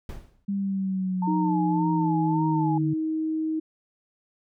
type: noise with exponential decay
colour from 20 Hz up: brown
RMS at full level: -31 dBFS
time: 0.09-0.45 s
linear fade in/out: 2 ms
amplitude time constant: 78 ms
type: exponential sweep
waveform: sine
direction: down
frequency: 200 to 149.9 Hz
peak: -24 dBFS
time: 0.48-2.94 s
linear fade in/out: 10 ms
type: tone with vibrato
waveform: sine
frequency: 883 Hz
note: A5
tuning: 6 cents sharp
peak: -27 dBFS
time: 1.22-2.78 s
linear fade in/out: 5 ms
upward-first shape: sine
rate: 1.8 Hz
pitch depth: 95 cents each way
type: tone with pitch glide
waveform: sine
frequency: 311.1 to 315.8 Hz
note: D#4 to D#4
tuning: 0 to +26 cents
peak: -24 dBFS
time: 1.27-3.6 s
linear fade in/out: 10 ms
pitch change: +26 cents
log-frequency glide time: 1.64-2.22 s
effects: none